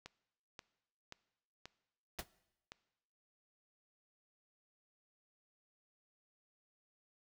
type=click train; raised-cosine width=0.2 ms; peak=-30 dBFS; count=6; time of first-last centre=0.06-2.72 s; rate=1.88 Hz
type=noise with exponential decay; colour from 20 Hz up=pink; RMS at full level=-37 dBFS; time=2.19-2.26 s; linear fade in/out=1 ms; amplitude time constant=15 ms
effects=noise-tail reverb RT60 0.9 s tail -20 dB re dry